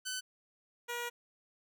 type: tone pair in turn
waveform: 10% pulse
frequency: 1511 / 478.6 Hz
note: F#6 / A#4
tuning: +36 / +46 cents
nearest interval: octave + minor sixth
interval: 1990 cents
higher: first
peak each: -28 dBFS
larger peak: neither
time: 0.05-0.21 / 0.88-1.1 s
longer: second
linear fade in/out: 20 ms
effects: none